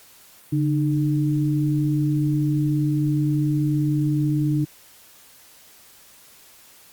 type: tone pair together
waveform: sine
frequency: 143.9 / 303.8 Hz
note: D3 / D#4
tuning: -35 / -41 cents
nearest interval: octave + minor second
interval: 1294 cents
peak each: -20 / -22 dBFS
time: 0.52-4.65 s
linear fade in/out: 10 ms
effects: white hiss -50 dBFS RMS until 6.92 s + Opus 48 kbps